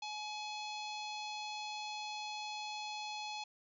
harmonic tone with a mistuned harmonic, 847 Hz, G#5, 34 cents sharp, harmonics 1 / 3 / 4 / 5 / 6 / 7 / 8, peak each -43 / -47 / -49 / -48 / -57 / -56 / -60 dBFS, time 0.02-3.44 s, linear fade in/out 5 ms, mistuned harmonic 6, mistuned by -17 cents, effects none

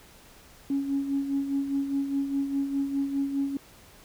sine tone with tremolo, 277.2 Hz, C#4, in tune, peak -22 dBFS, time 0.7-3.57 s, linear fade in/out 2 ms, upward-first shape sine, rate 4.9 Hz, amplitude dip 60%, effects tanh soft clip ceiling -18 dBFS + pink hiss -53 dBFS RMS until 4.04 s

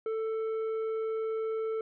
sine tone with tanh clipping, 442.8 Hz, A4, 11 cents sharp, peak -31 dBFS, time 0.06-1.81 s, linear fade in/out 2 ms, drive 7 dB, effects none

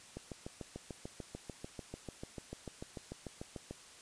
click train, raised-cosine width 2 ms, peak -29 dBFS, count 25, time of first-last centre 0.17-3.71 s, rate 6.78 Hz, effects white hiss -56 dBFS RMS until 4.01 s + resampled to 22050 Hz

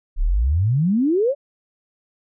sine exponential sweep, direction up, 30.87 to 590 Hz, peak -15 dBFS, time 0.16-1.35 s, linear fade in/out 50 ms, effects none

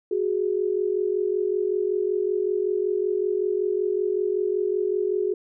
sine tone pair together, 370 / 415.3 Hz, F#4 / G#4, 0 / 0 cents, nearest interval major second, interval 200 cents, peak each -24 dBFS, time 0.11-5.34 s, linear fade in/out 5 ms, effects none

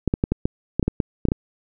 clicks, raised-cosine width 3 ms, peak -6 dBFS, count 12, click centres 0.077 / 0.139 / 0.239 / 0.32 / 0.455 / 0.796 / 0.828 / 0.88 / 1.002 / 1.253 / 1.286 / 1.319 s, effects none

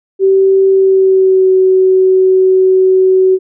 sine tone with pitch glide, 385.6 to 375.7 Hz, G4 to F#4, -28 to +26 cents, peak -5 dBFS, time 0.19-3.39 s, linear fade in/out 50 ms, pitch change -46 cents, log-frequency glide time 0.68-1.51 s, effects none

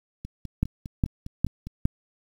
two click trains, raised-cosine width 5 ms, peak -23 / -9 dBFS, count 8 / 4, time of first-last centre 0.25-1.67 / 0.63-1.854 s, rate 4.93 / 2.45 Hz, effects 8-bit

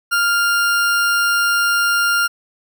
40% pulse tone, 1400 Hz, F6, 4 cents sharp, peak -13 dBFS, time 0.11-2.28 s, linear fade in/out 20 ms, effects none

